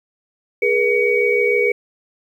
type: tone cluster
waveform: sine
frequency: 414.1 / 480.7 / 2254 Hz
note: G#4 / B4 / C#7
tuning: -5 / -47 / +28 cents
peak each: -18 dBFS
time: 0.62-1.72 s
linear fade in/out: 5 ms
effects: 8-bit